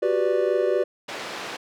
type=chord; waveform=triangle; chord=G major seventh; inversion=third; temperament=equal with one note detuned; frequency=367.9 / 392 / 493.9 / 587.3 Hz; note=F#4 / G4 / B4 / D5; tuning=-10 / 0 / 0 / 0 cents; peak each=-23 dBFS; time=0.02-0.84 s; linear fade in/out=10 ms
type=band-pass noise; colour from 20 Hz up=pink; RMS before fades=-34 dBFS; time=1.08-1.57 s; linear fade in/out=10 ms; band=390 to 4400 Hz; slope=12 dB/octave
effects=none